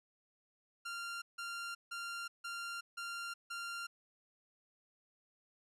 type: tone bursts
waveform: sawtooth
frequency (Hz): 1388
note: F6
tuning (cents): -11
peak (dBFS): -37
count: 6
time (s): 0.85-3.87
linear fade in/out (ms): 10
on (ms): 370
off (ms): 160
effects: low-pass 10000 Hz 12 dB/octave